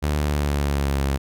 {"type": "tone with pitch glide", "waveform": "sawtooth", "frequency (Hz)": [74.2, 68.83], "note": ["D2", "C#2"], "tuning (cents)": [18, -12], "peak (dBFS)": -16, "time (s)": [0.02, 1.18], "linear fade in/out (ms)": 20, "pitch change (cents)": -130, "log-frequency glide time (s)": [0.21, 1], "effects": []}